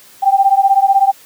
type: beating tone pair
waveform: sine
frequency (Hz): 777 / 793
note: G5 / G5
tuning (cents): -16 / +20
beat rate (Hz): 16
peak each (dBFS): -11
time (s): 0.22-1.12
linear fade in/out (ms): 20
effects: white hiss -43 dBFS RMS until 1.25 s + high-pass 100 Hz 12 dB/octave